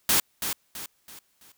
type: noise with echo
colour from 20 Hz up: white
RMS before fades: -21 dBFS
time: 0.09-0.2 s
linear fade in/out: 2 ms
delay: 330 ms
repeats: 4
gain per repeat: -8 dB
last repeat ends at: 1.52 s
effects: white hiss -68 dBFS RMS until 1.57 s